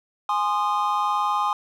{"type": "chord", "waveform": "triangle", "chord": "Ab major", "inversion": "none", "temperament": "equal with one note detuned", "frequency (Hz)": [830.6, 1046.5, 1227.4], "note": ["Ab5", "C6", "Eb6"], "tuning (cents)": [0, 0, -24], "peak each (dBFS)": -23, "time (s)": [0.29, 1.53], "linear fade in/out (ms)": 2, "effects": []}